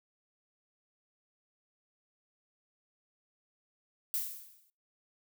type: noise with exponential decay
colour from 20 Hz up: violet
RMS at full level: -31 dBFS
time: 4.14-4.7 s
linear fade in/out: 0 ms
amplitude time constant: 120 ms
effects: noise-tail reverb RT60 0.4 s tail -26 dB re dry